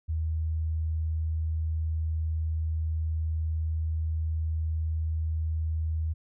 sine tone, 79.6 Hz, D#2, 40 cents sharp, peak -26 dBFS, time 0.08-6.14 s, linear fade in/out 20 ms, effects none

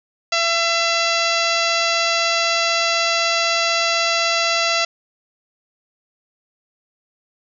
harmonic tone, 673 Hz, E5, 36 cents sharp, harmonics 1 / 2 / 3 / 4 / 5 / 6 / 7 / 8 / 9 / 10, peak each -23 / -23 / -25 / -23 / -28 / -26 / -25 / -30 / -32 / -33 dBFS, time 0.32-4.85 s, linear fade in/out 5 ms, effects none

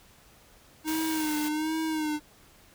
square tone with vibrato, 310 Hz, D#4, 6 cents flat, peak -28 dBFS, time 0.84-2.2 s, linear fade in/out 50 ms, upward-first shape sine, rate 1.3 Hz, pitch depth 54 cents each way
white noise, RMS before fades -37 dBFS, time 0.87-1.49 s, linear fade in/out 10 ms
effects pink hiss -57 dBFS RMS until 2.74 s

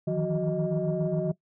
sine tone cluster, 155.2 / 162.5 / 179.5 / 370.9 / 625 Hz, D#3 / E3 / F3 / F#4 / D#5, -4 / -24 / +48 / +4 / +8 cents, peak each -30 dBFS, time 0.07-1.32 s, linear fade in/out 10 ms, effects noise-tail reverb RT60 0.1 s tail -19 dB re dry + tanh soft clip ceiling -18 dBFS

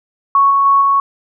sine tone with level steps, 1108.7 Hz, C#6, in tune, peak -7 / -9 / -7 / -9 dBFS, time 0.35-1 s, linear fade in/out 2 ms, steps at 0.5 / 0.65 / 0.81 s, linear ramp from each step 10 ms, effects none

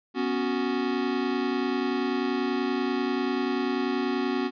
square chord, B suspended second, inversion none, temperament equal, 246.9 / 277.2 / 370 Hz, B3 / C#4 / F#4, 0 / 0 / 0 cents, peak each -30 dBFS, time 0.14-4.51 s, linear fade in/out 50 ms, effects resampled to 11025 Hz

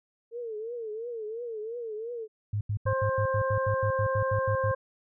sine tone with vibrato, 452.8 Hz, A4, 50 cents sharp, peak -33 dBFS, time 0.31-2.28 s, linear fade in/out 50 ms, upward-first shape triangle, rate 2.9 Hz, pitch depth 140 cents each way
sine tone bursts, 103.83 Hz, G#2, in tune, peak -26 dBFS, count 14, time 2.53-4.716 s, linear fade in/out 5 ms, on 80 ms, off 82 ms
harmonic tone, 529 Hz, C5, 19 cents sharp, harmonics 1 / 2 / 3, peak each -27 / -31 / -36 dBFS, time 2.86-4.75 s, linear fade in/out 10 ms
effects none

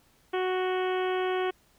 harmonic tone with a mistuned harmonic, 370 Hz, F#4, in tune, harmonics 1 / 2 / 3 / 4 / 5 / 6 / 7 / 8 / 9, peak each -27 / -33 / -37 / -39 / -41 / -43 / -44 / -45 / -46 dBFS, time 0.33-1.51 s, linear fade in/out 10 ms, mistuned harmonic 9, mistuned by -43 cents, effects pink hiss -64 dBFS RMS until 1.78 s

